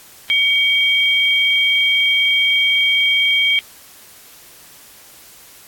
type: tone pair together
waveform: sine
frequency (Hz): 2260 / 3196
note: C#7 / G7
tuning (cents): +33 / +33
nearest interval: tritone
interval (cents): 600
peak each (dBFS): -15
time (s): 0.3-3.59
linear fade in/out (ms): 0
effects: white hiss -43 dBFS RMS until 5.67 s + AAC 64 kbps